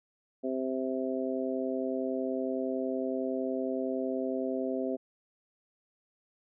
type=harmonic tone; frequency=130.81 Hz; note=C3; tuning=in tune; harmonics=2 / 3 / 4 / 5; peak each=-33 / -35 / -36 / -37 dBFS; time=0.43-4.97 s; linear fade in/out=20 ms; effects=none